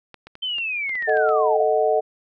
clicks, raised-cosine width 0.3 ms, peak -24 dBFS, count 10, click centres 0.143 / 0.27 / 0.354 / 0.584 / 0.894 / 0.954 / 1.024 / 1.095 / 1.171 / 1.291 s
sine linear sweep, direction down, 3119 to 646 Hz, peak -23 dBFS, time 0.42-1.63 s, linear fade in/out 10 ms
sine chord, D# diminished, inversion second, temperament equal, 440 / 622.3 / 740 Hz, A4 / D#5 / F#5, 0 / 0 / 0 cents, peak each -20 / -20 / -22 dBFS, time 1.07-2.01 s, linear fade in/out 20 ms
effects none

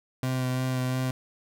30% pulse tone with vibrato, 128.4 Hz, C3, 32 cents flat, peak -23 dBFS, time 0.23-1.11 s, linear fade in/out 2 ms, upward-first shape sine, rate 2.9 Hz, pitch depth 15 cents each way, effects none

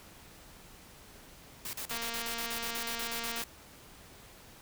white noise bursts, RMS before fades -39 dBFS, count 15, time 1.65-3.44 s, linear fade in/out 2 ms, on 82 ms, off 40 ms
click train, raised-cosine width 0.2 ms, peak -21 dBFS, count 351, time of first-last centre 1.91-3.419 s, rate 232 Hz
effects pink hiss -54 dBFS RMS until 4.61 s

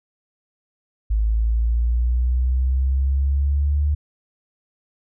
sine linear sweep, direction up, 53 to 74 Hz, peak -16 dBFS, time 1.1-3.95 s, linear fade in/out 10 ms, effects none

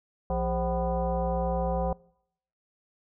sine tone with frequency modulation, 293.7 Hz, D4, in tune, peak -25 dBFS, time 0.3-1.93 s, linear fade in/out 2 ms, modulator 233 Hz, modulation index 2.4, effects noise-tail reverb RT60 0.7 s tail -24 dB re dry

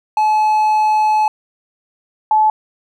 triangle / sine tone pair in turn, 858 / 862.4 Hz, A5 / A5, -44 / -35 cents, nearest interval unison, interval 9 cents, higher second, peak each -9 dBFS, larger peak neither, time 0.17-1.28 / 2.31-2.5 s, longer first, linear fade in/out 2 ms, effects none

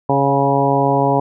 harmonic tone with a mistuned harmonic, 138.59 Hz, C#3, in tune, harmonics 1 / 2 / 3 / 4 / 5 / 6 / 7, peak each -20 / -20 / -20 / -20 / -20 / -20 / -20 dBFS, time 0.09-1.2 s, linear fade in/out 5 ms, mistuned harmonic 5, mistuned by +16 cents, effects none

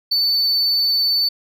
sine tone, 4509 Hz, C#8, 29 cents sharp, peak -12 dBFS, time 0.11-1.29 s, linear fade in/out 10 ms, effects tanh soft clip ceiling -14 dBFS

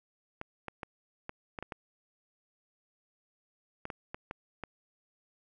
clicks, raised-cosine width 0.5 ms, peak -23 dBFS, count 12, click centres 0.414 / 0.683 / 0.832 / 1.294 / 1.588 / 1.626 / 1.722 / 3.854 / 3.902 / 4.145 / 4.311 / 4.637 s, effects none

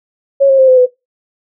sine tone with pitch steps, 551 / 538.1 / 525.5 / 513.2 / 501.2 Hz, C#5 / C5 / C5 / C5 / B4, -11 / +48 / +7 / -34 / +25 cents, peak -4 dBFS, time 0.4-0.865 s, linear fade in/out 20 ms, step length 93 ms, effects noise-tail reverb RT60 0.2 s tail -19 dB re dry

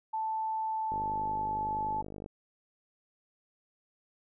sine tone with pitch glide, 880 to 866.4 Hz, A5 to A5, 0 to -27 cents, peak -30 dBFS, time 0.13-2.02 s, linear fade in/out 10 ms, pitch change -27 cents, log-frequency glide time 0.69-1.62 s
click train, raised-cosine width 2 ms, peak -29 dBFS, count 69, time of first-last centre 0.92-2.261 s, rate 50.7 Hz
effects none

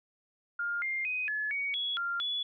sine tone with pitch steps, 1409 / 2111 / 2505 / 1712 / 2245 / 3360 / 1391 / 3414 Hz, F6 / C7 / D#7 / A6 / C#7 / G#7 / F6 / G#7, +15 / +15 / +11 / -48 / +21 / +19 / -7 / +47 cents, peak -30 dBFS, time 0.59-2.43 s, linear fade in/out 5 ms, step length 230 ms, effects none

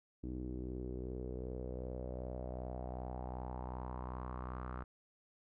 sawtooth tone with low-pass filter sweep, 62.6 Hz, B1, 24 cents sharp, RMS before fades -43 dBFS, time 0.23-4.84 s, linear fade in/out 10 ms, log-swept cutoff 310 to 1300 Hz, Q 4.3, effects none

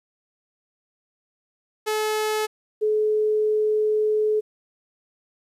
sawtooth / sine tone pair in turn, 430 / 428 Hz, A4 / A4, -40 / -48 cents, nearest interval unison, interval 8 cents, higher first, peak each -18 dBFS, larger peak neither, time 1.86-2.47 / 2.81-4.41 s, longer second, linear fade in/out 20 ms, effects resampled to 32000 Hz + 10-bit

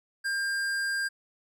sine tone with hard clipping, 1600 Hz, G6, 35 cents sharp, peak -29 dBFS, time 0.24-1.09 s, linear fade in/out 20 ms, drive 14 dB, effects none

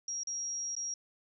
sine tone with dropouts, 5650 Hz, F8, 19 cents sharp, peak -34 dBFS, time 0.08-0.94 s, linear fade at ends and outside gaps 2 ms, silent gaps 0.234-0.271 / 0.752-0.765 s, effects none

